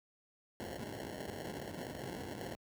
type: noise with sample-and-hold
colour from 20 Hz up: blue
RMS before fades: -43 dBFS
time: 0.6-2.55 s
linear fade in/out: 0 ms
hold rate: 1225 Hz
effects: high-pass 80 Hz 12 dB/octave